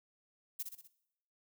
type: noise with echo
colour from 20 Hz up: violet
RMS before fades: -38 dBFS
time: 0.59-0.63 s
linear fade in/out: 10 ms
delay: 62 ms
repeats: 4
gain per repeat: -5 dB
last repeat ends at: 0.878 s
effects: noise-tail reverb RT60 0.8 s tail -19 dB re dry